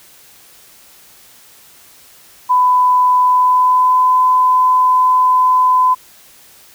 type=tone with pitch glide; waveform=sine; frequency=1000 to 1012.2 Hz; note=B5 to B5; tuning=+21 to +42 cents; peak=-8 dBFS; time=2.49-5.95 s; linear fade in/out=20 ms; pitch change=+21 cents; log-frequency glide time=3.22-4.06 s; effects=white hiss -44 dBFS RMS until 6.74 s